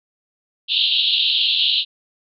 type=band-pass noise; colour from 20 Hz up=white; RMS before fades=-18 dBFS; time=0.68-1.85 s; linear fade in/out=50 ms; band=2800 to 4100 Hz; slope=96 dB/octave; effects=none